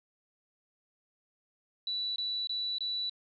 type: tone bursts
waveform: sine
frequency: 3951 Hz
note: B7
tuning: in tune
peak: -31 dBFS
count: 4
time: 1.87-3.096 s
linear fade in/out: 2 ms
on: 290 ms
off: 22 ms
effects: none